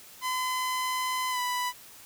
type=tone with pitch glide; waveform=sawtooth; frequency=1018 to 990.7 Hz; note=C6 to B5; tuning=-48 to +5 cents; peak=-24 dBFS; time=0.21-1.73 s; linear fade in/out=50 ms; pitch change=-47 cents; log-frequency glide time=1.3-1.39 s; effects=white hiss -50 dBFS RMS until 2.05 s